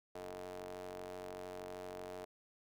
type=ring-modulated tone; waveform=sawtooth; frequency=93 Hz; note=F#2; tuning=9 cents sharp; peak=-38 dBFS; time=0.15-2.25 s; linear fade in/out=5 ms; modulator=534 Hz; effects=none